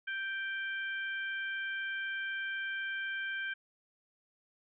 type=harmonic tone; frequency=784 Hz; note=G5; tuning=in tune; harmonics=2 / 3 / 4; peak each=-35 / -44 / -46 dBFS; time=0.07-3.54 s; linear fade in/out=10 ms; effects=none